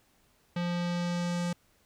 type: tone with low-pass filter sweep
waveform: square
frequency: 174.61 Hz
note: F3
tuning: in tune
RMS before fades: -31 dBFS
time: 0.56-1.53 s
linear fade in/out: 5 ms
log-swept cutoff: 3700 to 8000 Hz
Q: 1.3
effects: pink hiss -67 dBFS RMS until 1.85 s